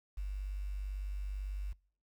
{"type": "tone with quantisation", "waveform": "sine", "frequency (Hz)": 49, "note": "G1", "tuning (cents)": 0, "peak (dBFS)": -35, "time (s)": [0.17, 1.73], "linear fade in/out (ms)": 10, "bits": 10, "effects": ["noise-tail reverb RT60 0.5 s tail -25 dB re dry"]}